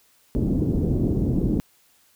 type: low-pass noise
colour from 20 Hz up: white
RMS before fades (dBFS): -22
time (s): 0.35-1.6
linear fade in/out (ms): 0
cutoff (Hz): 320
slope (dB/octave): 24
effects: white hiss -60 dBFS RMS until 2.15 s